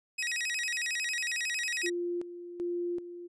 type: tone with vibrato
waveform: sawtooth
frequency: 2200 Hz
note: C#7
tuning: 14 cents flat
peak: -27 dBFS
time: 0.18-1.9 s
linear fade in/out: 10 ms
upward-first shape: square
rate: 11 Hz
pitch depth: 250 cents each way
type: tone with tremolo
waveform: sine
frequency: 349.2 Hz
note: F4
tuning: in tune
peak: -30 dBFS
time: 1.83-3.28 s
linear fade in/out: 20 ms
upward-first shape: square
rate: 1.3 Hz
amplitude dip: 70%
effects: resampled to 22050 Hz